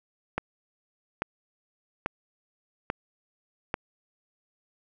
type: click train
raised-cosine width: 0.5 ms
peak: -12 dBFS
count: 5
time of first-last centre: 0.38-3.741 s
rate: 1.19 Hz
effects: none